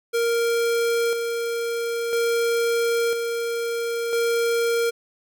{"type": "tone with tremolo", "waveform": "square", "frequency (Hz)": 466.2, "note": "A#4", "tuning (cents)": 0, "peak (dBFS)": -20, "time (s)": [0.13, 4.91], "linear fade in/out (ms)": 20, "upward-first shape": "square", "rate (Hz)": 0.5, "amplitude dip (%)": 40, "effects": []}